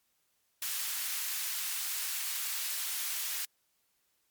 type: high-pass noise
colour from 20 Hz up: white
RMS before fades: -35 dBFS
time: 0.62-3.45 s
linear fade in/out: 2 ms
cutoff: 1400 Hz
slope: 12 dB/octave
effects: white hiss -75 dBFS RMS until 4.3 s + MP3 96 kbps